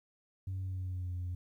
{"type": "tone with pitch glide", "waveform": "sine", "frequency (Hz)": [94.7, 89.38], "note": ["F#2", "F2"], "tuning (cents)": [41, 41], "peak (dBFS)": -33, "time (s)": [0.47, 1.35], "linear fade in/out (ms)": 5, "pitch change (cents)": -100, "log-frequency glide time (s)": [0.59, 1.16], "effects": ["tanh soft clip ceiling -33 dBFS", "12-bit"]}